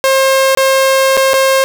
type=tone with dropouts; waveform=sawtooth; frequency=534 Hz; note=C5; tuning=35 cents sharp; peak=-4 dBFS; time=0.04-1.64 s; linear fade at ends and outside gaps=0 ms; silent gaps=0.55-0.573 / 1.169-1.174 / 1.334-1.34 s; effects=none